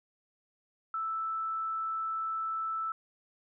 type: tone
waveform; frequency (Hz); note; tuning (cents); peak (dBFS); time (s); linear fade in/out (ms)
sine; 1318.5; E6; 0; -31; 0.94-2.92; 2
effects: none